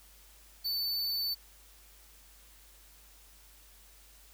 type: tone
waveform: square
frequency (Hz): 4509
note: C#8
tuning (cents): +29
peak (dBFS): -31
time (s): 0.64-1.35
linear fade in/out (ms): 20
effects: added 50 Hz sine -59 dBFS peak until 4.33 s + white hiss -59 dBFS RMS until 4.33 s